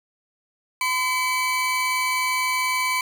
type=tone pair together; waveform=40% pulse; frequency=1019 / 2288 Hz; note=C6 / D7; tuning=-46 / -46 cents; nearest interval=octave + major second; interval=1400 cents; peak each=-23 dBFS; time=0.81-3.01 s; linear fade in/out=2 ms; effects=none